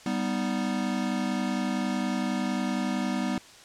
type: chord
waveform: square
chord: G augmented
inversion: none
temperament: equal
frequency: 196 / 246.9 / 311.1 Hz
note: G3 / B3 / D#4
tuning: 0 / 0 / 0 cents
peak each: -31 / -30 / -35 dBFS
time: 0.06-3.38 s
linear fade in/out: 2 ms
effects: white hiss -50 dBFS RMS until 3.64 s + low-pass 7000 Hz 12 dB/octave